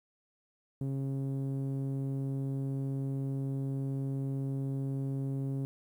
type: tone with low-pass filter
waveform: sawtooth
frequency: 135.9 Hz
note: C#3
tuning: 34 cents flat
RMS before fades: -34 dBFS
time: 0.81-5.65 s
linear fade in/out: 0 ms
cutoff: 310 Hz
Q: 1
effects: 11-bit